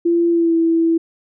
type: tone with pitch glide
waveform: sine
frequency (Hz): 340.5 to 330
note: F4 to E4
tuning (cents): -44 to +2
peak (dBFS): -12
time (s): 0.05-0.98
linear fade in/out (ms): 10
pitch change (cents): -54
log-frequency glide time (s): 0.3-0.55
effects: none